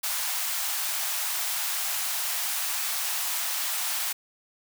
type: high-pass noise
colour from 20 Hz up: white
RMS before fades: -29 dBFS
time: 0.03-4.13 s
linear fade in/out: 10 ms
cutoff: 660 Hz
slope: 48 dB/octave
effects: none